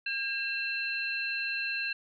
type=tone cluster; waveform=sine; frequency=1613 / 2689 / 4117 Hz; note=G6 / E7 / C8; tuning=+49 / +34 / -29 cents; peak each=-35 / -32 / -39 dBFS; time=0.06-1.93 s; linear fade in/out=5 ms; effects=none